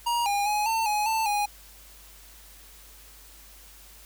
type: tone with pitch steps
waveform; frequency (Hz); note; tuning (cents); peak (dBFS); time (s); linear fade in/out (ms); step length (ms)
square; 947 / 811 / 838 / 899 / 839 / 888 / 825; A#5 / G#5 / G#5 / A5 / G#5 / A5 / G#5; +27 / -41 / +15 / +37 / +17 / +16 / -12; -24; 0.06-1.46; 10; 200
effects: added 50 Hz sine -52 dBFS peak until 4.05 s + white hiss -51 dBFS RMS until 4.05 s